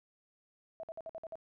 sine tone bursts, 652 Hz, E5, 19 cents flat, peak -40 dBFS, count 7, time 0.8-1.355 s, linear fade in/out 0 ms, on 33 ms, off 54 ms, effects none

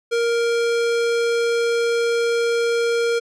square tone, 467.5 Hz, A#4, 5 cents sharp, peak -18 dBFS, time 0.11-3.2 s, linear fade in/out 20 ms, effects low-pass 7000 Hz 12 dB/octave

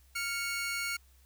sawtooth tone pair together, 1396.6 / 2217 Hz, F6 / C#7, 0 / 0 cents, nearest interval minor sixth, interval 800 cents, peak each -33 / -31 dBFS, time 0.15-0.97 s, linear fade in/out 10 ms, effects added 65 Hz sine -59 dBFS peak until 1.25 s + white hiss -67 dBFS RMS until 1.25 s

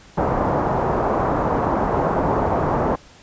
white low-pass noise, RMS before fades -20 dBFS, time 0.17-2.96 s, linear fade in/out 10 ms, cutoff 1000 Hz, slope 24 dB/octave, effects pink hiss -47 dBFS RMS until 3.22 s + resampled to 16000 Hz

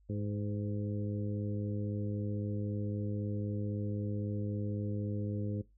harmonic tone with a mistuned harmonic, 103.83 Hz, G#2, in tune, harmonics 1 / 2 / 3 / 4 / 5, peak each -35 / -39 / -43 / -46 / -47 dBFS, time 0.09-5.62 s, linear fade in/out 10 ms, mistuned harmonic 5, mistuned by -20 cents, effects noise-tail reverb RT60 0.2 s tail -19 dB re dry + added 50 Hz sine -62 dBFS peak until 5.77 s

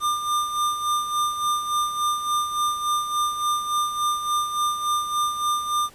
square tone with tremolo, 1200 Hz, D6, 37 cents sharp, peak -20 dBFS, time 0-5.9 s, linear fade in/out 50 ms, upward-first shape sine, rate 3.5 Hz, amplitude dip 60%, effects pink hiss -50 dBFS RMS until 5.94 s + resampled to 32000 Hz

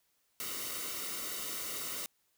white noise with comb filter, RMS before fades -39 dBFS, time 0.4-2.06 s, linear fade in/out 0 ms, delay 1.2 ms, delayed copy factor -0.65, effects white hiss -75 dBFS RMS until 2.37 s

